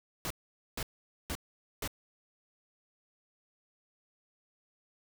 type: noise bursts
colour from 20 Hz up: pink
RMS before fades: -36 dBFS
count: 4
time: 0.25-1.876 s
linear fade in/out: 0 ms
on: 54 ms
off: 470 ms
effects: none

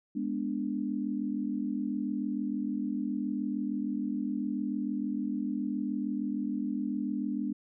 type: chord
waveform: sine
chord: G# diminished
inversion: none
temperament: equal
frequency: 207.7 / 246.9 / 293.7 Hz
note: G#3 / B3 / D4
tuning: 0 / 0 / 0 cents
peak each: -34 dBFS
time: 0.15-7.53 s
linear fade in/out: 10 ms
effects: none

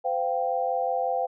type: chord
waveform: sine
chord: C suspended fourth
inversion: none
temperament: equal with one note detuned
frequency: 514.3 / 698.5 / 784 Hz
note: C5 / F5 / G5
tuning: -30 / 0 / 0 cents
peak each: -28 dBFS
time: 0.04-1.27 s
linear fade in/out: 20 ms
effects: none

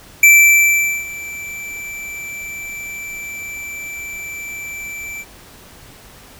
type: tone with ADSR envelope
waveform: square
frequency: 2334 Hz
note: D7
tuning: 11 cents flat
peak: -5 dBFS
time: 0.23-5.25 s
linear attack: 4 ms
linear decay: 810 ms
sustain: -22 dB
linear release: 47 ms
effects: pink hiss -42 dBFS RMS until 6.39 s

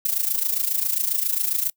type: noise with amplitude modulation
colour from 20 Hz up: violet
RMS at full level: -20 dBFS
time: 0.05-1.7 s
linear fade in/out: 5 ms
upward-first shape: sine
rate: 27.4 Hz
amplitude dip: 75%
effects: noise-tail reverb RT60 0.1 s tail -25 dB re dry

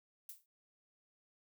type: noise with exponential decay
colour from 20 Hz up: violet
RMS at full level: -45 dBFS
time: 0.29-0.46 s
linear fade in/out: 2 ms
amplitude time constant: 36 ms
effects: none

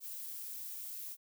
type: noise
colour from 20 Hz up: violet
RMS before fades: -44 dBFS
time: 0-1.17 s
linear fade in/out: 50 ms
effects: none

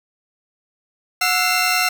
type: tone cluster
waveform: 25% pulse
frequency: 730 / 1327 / 2083 / 2724 Hz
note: F#5 / E6 / C7 / F7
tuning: -24 / +11 / -8 / -44 cents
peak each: -18 dBFS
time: 1.21-1.89 s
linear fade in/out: 5 ms
effects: none

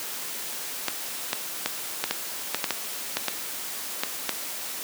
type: clicks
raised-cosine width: 0.2 ms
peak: -6 dBFS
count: 12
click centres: 0.883 / 1.331 / 1.66 / 2.04 / 2.11 / 2.546 / 2.642 / 2.707 / 3.17 / 3.283 / 4.035 / 4.293 s
effects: white hiss -34 dBFS RMS until 4.83 s + high-pass 200 Hz 12 dB/octave

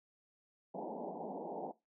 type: band-pass noise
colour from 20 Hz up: white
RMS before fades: -43 dBFS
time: 0.74-1.72 s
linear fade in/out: 10 ms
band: 170 to 900 Hz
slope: 96 dB/octave
effects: noise-tail reverb RT60 0.2 s tail -18 dB re dry

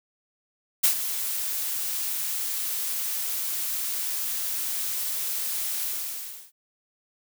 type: noise with ADSR envelope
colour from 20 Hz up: blue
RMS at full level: -18 dBFS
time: 0.83-6.52 s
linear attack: 15 ms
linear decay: 96 ms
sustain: -11 dB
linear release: 670 ms
effects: none

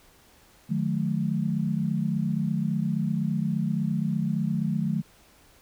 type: tone cluster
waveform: sine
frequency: 152.6 / 181.1 / 216.2 Hz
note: D#3 / F#3 / A3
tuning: -33 / -37 / -30 cents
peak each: -28 dBFS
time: 0.69-5.02 s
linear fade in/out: 20 ms
effects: pink hiss -57 dBFS RMS until 5.61 s

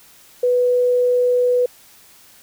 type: tone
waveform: sine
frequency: 493.9 Hz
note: B4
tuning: in tune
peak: -13 dBFS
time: 0.43-1.66 s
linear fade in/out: 5 ms
effects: white hiss -48 dBFS RMS until 2.42 s

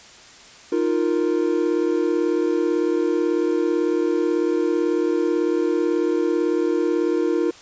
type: chord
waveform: triangle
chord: Eb suspended second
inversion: none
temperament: equal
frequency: 311.1 / 349.2 / 466.2 Hz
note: Eb4 / F4 / Bb4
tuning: 0 / 0 / 0 cents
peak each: -21 / -19 / -22 dBFS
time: 0.72-7.51 s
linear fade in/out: 5 ms
effects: white hiss -45 dBFS RMS until 7.61 s + resampled to 16000 Hz

